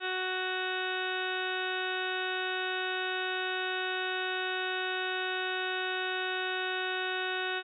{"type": "harmonic tone", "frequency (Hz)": 371, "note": "F#4", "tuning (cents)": 5, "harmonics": [1, 2, 3, 4, 5, 6, 7, 8, 9, 10], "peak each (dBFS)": [-37, -39, -43, -35, -41, -49, -40, -43, -49, -41], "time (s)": [0, 7.63], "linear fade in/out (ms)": 50, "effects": []}